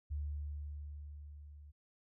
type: tone with level ramp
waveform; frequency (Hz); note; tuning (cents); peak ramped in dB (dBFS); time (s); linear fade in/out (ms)
sine; 73.42; D2; 0; -35 to -52; 0.1-1.72; 20
effects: none